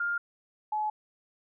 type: tone pair in turn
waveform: sine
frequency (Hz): 1405 / 852.9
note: F6 / G#5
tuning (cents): +10 / +46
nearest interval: major sixth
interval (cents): 864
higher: first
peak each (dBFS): -27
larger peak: neither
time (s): 0-0.18 / 0.72-0.9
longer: neither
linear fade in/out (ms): 5
effects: none